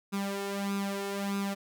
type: tone with flanger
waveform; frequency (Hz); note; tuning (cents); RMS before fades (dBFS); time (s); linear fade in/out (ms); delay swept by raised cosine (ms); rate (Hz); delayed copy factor
sawtooth; 198.7; G3; +24; -33; 0.12-1.55; 20; 0.79 to 2.29; 1.6; +0.7
effects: none